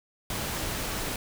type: noise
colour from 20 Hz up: pink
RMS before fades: -32 dBFS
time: 0.3-1.16 s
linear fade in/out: 2 ms
effects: none